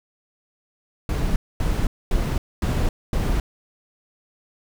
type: noise bursts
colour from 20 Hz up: brown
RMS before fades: -21 dBFS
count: 5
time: 1.09-3.4 s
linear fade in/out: 2 ms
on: 270 ms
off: 240 ms
effects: none